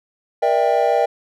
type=chord; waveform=triangle; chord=E half-diminished seventh; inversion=second; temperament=just; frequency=474.7 / 593.3 / 659.3 / 791.1 Hz; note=Bb4 / D5 / E5 / G5; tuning=+31 / +18 / 0 / +16 cents; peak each=-18 / -18 / -18 / -17 dBFS; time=0.42-1.06 s; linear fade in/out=10 ms; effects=none